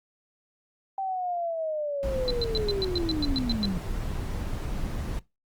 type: linear sweep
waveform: sine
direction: down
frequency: 781 to 174.61 Hz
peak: -27 dBFS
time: 0.98-3.78 s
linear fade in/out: 2 ms
type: noise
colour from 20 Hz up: brown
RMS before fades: -31 dBFS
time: 2.03-5.19 s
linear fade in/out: 0 ms
type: tone bursts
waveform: sine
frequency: 4047 Hz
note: B7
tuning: 42 cents sharp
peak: -26 dBFS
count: 11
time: 2.28-3.655 s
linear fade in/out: 0 ms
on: 25 ms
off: 110 ms
effects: noise-tail reverb RT60 0.2 s tail -20 dB re dry + Opus 32 kbps